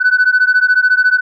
sine beating tone pair, 1491 / 1505 Hz, F#6 / F#6, +13 / +29 cents, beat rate 14 Hz, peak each -10 dBFS, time 0-1.21 s, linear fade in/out 20 ms, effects tanh soft clip ceiling -4 dBFS

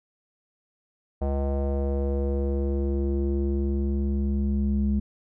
square tone with low-pass filter sweep, 69.3 Hz, C#2, in tune, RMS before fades -25 dBFS, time 1.21-5 s, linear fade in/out 10 ms, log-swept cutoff 670 to 210 Hz, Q 3.3, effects none

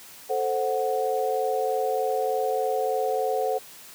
sine chord, F# diminished, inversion first, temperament equal, 440 / 523.3 / 740 Hz, A4 / C5 / F#5, 0 / 0 / 0 cents, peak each -27 dBFS, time 0.29-3.59 s, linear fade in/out 20 ms, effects white hiss -46 dBFS RMS until 3.94 s + high-pass 100 Hz 12 dB/octave

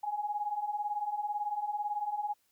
sine beating tone pair, 818 / 836 Hz, G#5 / G#5, -26 / +11 cents, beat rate 18 Hz, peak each -37 / -33 dBFS, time 0.03-2.34 s, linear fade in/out 10 ms, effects white hiss -73 dBFS RMS until 2.51 s

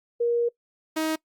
sine / sawtooth tone pair in turn, 473.1 / 315.8 Hz, A#4 / D#4, +26 / +26 cents, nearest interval perfect fifth, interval 700 cents, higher first, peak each -20 dBFS, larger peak neither, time 0.2-0.49 / 0.96-1.16 s, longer first, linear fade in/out 10 ms, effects noise-tail reverb RT60 0.1 s tail -22 dB re dry + Opus 48 kbps

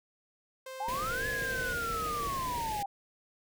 sawtooth tone with pitch glide, 523.3 to 517.3 Hz, C5 to C5, 0 to -20 cents, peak -37 dBFS, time 0.66-1.73 s, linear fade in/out 5 ms, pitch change -20 cents, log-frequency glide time 0.8-1.2 s
sine linear two-way sweep, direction up then down, 784 to 1714 to 784 Hz, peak -32 dBFS, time 0.8-2.86 s, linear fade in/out 5 ms, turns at 1.27 s
pink band-stop noise, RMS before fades -40 dBFS, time 0.88-2.83 s, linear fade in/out 5 ms, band 750 to 1600 Hz, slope 96 dB/octave
triangle tone with vibrato, 466.2 Hz, A#4, in tune, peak -40 dBFS, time 1.11-2.27 s, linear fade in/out 0 ms, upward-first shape square, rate 7.8 Hz, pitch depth 24 cents each way
effects none

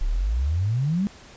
sine exponential sweep, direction up, 32.31 to 209.3 Hz, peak -20 dBFS, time 0.01-1.07 s, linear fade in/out 0 ms, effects pink hiss -47 dBFS RMS until 1.36 s + resampled to 16000 Hz

